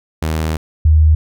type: tone pair in turn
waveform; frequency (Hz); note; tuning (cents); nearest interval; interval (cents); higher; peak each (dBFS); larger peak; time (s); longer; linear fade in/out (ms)
sawtooth / sine; 79 / 77.78; D#2 / D#2; +27 / 0; unison; 27; first; -12 / -6; second; 0.22-0.57 / 0.85-1.15; first; 5
effects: none